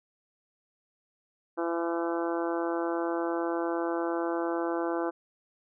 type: harmonic tone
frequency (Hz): 168.7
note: E3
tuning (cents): +40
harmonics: 2 / 3 / 4 / 5 / 6 / 7 / 8 / 9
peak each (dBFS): -30 / -34 / -36 / -38 / -40 / -41 / -42 / -43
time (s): 1.57-5.11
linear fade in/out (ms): 20
effects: none